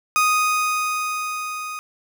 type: tone with level ramp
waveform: 30% pulse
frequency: 1244.5 Hz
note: D#6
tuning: in tune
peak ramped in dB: -12 to -26 dBFS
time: 0.16-1.79 s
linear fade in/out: 0 ms
effects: none